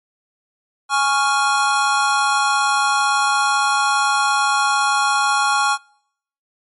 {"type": "chord", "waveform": "square", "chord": "Db major", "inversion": "second", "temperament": "equal", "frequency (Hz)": [830.6, 1108.7, 1396.9], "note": ["Ab5", "Db6", "F6"], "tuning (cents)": [0, 0, 0], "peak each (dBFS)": -20, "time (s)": [0.89, 5.78], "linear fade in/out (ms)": 50, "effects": ["noise-tail reverb RT60 0.7 s tail -26 dB re dry", "MP3 48 kbps"]}